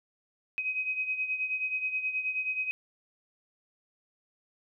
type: beating tone pair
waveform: sine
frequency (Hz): 2522 / 2531.4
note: D#7 / D#7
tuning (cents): +23 / +29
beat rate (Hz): 9.4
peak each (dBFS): -30 / -36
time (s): 0.58-2.71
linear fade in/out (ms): 0
effects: none